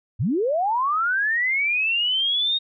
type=linear sweep; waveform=sine; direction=up; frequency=82.7 to 3740 Hz; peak=-19 dBFS; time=0.19-2.59 s; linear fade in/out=20 ms; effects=none